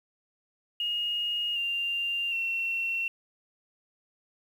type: tone with pitch steps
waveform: sine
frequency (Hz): 2862 / 2789 / 2717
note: F7 / F7 / F7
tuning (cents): +42 / -3 / -48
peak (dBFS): -27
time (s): 0.8-3.08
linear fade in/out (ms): 2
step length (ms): 760
effects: 9-bit